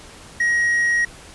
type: tone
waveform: triangle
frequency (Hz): 1892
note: A#6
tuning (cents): +25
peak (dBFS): -14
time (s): 0.4-1.05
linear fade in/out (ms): 5
effects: pink hiss -42 dBFS RMS until 1.34 s + resampled to 24000 Hz